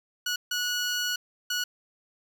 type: tone bursts at uneven times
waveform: 15% pulse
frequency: 1463 Hz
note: F#6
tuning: 20 cents flat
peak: -20 dBFS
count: 3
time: 0.26-0.36 / 0.51-1.16 / 1.5-1.64 s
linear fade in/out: 5 ms
effects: none